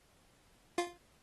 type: tone with exponential decay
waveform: 25% pulse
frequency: 349.2 Hz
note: F4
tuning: in tune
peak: -23 dBFS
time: 0.78-0.98 s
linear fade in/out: 2 ms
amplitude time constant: 42 ms
effects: pink hiss -68 dBFS RMS until 1.22 s + AAC 32 kbps